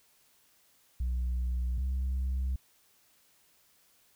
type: tone pair in turn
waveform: sine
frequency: 61.74 / 64.94 Hz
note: B1 / C2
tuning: 0 / -12 cents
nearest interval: minor second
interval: 88 cents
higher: second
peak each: -26 dBFS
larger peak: neither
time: 1-1.78 / 1.78-2.56 s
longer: neither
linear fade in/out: 5 ms
effects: tanh soft clip ceiling -27 dBFS + white hiss -66 dBFS RMS until 4.15 s